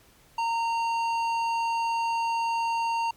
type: tone with tanh clipping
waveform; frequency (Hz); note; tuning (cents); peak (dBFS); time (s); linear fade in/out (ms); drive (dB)
triangle; 921; A#5; -21; -26; 0.38-3.11; 5; 16
effects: pink hiss -58 dBFS RMS until 3.16 s + MP3 96 kbps